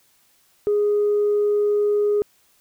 sine tone, 414.2 Hz, G#4, 5 cents flat, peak -15 dBFS, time 0.67-2.22 s, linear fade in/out 0 ms, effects tanh soft clip ceiling -13 dBFS + white hiss -60 dBFS RMS until 2.6 s

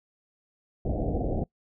pink low-pass noise, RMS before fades -28 dBFS, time 0.85-1.44 s, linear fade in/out 5 ms, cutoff 750 Hz, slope 96 dB/octave, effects noise-tail reverb RT60 0.1 s tail -23 dB re dry

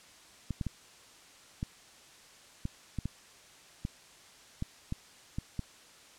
clicks, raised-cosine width 5 ms, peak -21 dBFS, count 12, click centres 0.507 / 0.612 / 0.667 / 1.629 / 2.654 / 2.987 / 3.056 / 3.851 / 4.624 / 4.924 / 5.385 / 5.593 s, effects white hiss -56 dBFS RMS until 6.18 s + low-pass 8000 Hz 12 dB/octave

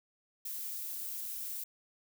violet noise, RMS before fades -40 dBFS, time 0.45-1.64 s, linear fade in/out 5 ms, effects none

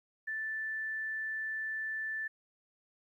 sine tone, 1760 Hz, A6, in tune, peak -34 dBFS, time 0.27-2.28 s, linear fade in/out 10 ms, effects 12-bit

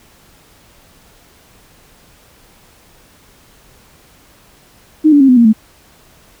sine tone with pitch steps, 309.5 / 288.8 / 269.4 / 251.4 / 234.6 / 218.8 Hz, D#4 / D4 / C#4 / B3 / A#3 / A3, -9 / -29 / -49 / +31 / +11 / -9 cents, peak -4 dBFS, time 5.04-5.532 s, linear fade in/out 20 ms, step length 82 ms, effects pink hiss -47 dBFS RMS until 6.4 s

